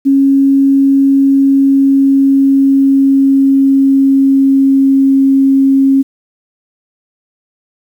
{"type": "tone with pitch glide", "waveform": "sine", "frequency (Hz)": [274.1, 271], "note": ["C#4", "C#4"], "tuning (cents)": [-19, -39], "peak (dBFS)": -5, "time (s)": [0.05, 6.03], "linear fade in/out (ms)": 20, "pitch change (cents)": -20, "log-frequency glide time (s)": [1.12, 5.19], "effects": ["7-bit"]}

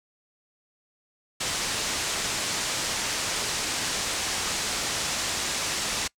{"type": "low-pass noise", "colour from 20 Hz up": "white", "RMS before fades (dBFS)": -29, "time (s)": [1.4, 6.08], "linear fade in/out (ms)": 10, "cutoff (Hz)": 8000, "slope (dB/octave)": 24, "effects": ["noise-tail reverb RT60 0.1 s tail -24 dB re dry"]}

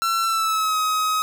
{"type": "tone with pitch glide", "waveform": "45% pulse", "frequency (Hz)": [1350, 1266.9], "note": ["E6", "D#6"], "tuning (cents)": [41, 31], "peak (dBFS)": -19, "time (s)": [0.02, 1.22], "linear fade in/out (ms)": 0, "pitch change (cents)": -110, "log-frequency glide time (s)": [0.22, 0.77], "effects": []}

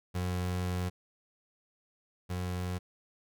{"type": "tone pair in turn", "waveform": "30% pulse", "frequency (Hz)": [90.3, 90.3], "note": ["F#2", "F#2"], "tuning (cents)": [-42, -42], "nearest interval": "unison", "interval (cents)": 0, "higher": "neither", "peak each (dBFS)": [-28, -30], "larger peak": "first", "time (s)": [[0.14, 0.9], [2.29, 2.79]], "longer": "first", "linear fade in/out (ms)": 20, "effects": []}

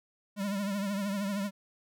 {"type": "tone with vibrato", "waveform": "square", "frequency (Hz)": 200, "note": "G3", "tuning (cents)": 35, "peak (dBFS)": -31, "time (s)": [0.36, 1.51], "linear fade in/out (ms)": 50, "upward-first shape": "triangle", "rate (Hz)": 13, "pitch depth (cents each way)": 84, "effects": []}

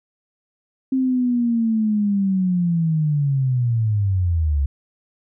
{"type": "linear sweep", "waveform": "sine", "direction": "down", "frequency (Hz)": [265.1, 67.5], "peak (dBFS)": -16, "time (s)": [0.92, 4.66], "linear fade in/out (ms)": 5, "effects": []}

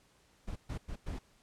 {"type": "noise bursts at uneven times", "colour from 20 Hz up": "brown", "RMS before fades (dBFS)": -39, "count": 4, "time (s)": [[0.47, 0.56], [0.69, 0.78], [0.88, 0.96], [1.06, 1.19]], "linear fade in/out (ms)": 10, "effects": ["pink hiss -67 dBFS RMS until 1.42 s", "low-pass 10000 Hz 12 dB/octave"]}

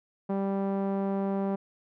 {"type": "tone with low-pass filter", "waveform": "sawtooth", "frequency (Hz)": 196, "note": "G3", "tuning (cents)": 0, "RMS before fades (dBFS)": -29, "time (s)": [0.29, 1.56], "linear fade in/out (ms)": 10, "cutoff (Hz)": 800, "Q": 1.2, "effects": []}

